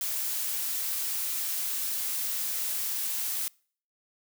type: noise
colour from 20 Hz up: blue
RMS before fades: -31 dBFS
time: 0.01-3.48 s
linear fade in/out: 0 ms
effects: noise-tail reverb RT60 0.5 s tail -26 dB re dry